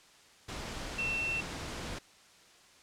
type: tone in noise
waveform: sine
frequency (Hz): 2700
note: E7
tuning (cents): +41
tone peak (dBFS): -31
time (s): 0.98-1.41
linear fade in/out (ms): 10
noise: pink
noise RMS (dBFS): -40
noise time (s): 0.48-1.99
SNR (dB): +6
effects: white hiss -59 dBFS RMS until 2.82 s + low-pass 7000 Hz 12 dB/octave